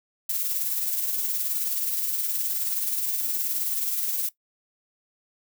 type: noise with tremolo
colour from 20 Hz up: violet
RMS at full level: -25 dBFS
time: 0.29-4.29 s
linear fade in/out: 5 ms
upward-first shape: triangle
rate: 19 Hz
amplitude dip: 45%
effects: noise-tail reverb RT60 0.1 s tail -17 dB re dry